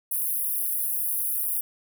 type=high-pass noise; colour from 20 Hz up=pink; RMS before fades=-27 dBFS; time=0.11-1.61 s; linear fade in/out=5 ms; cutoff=10000 Hz; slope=96 dB/octave; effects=none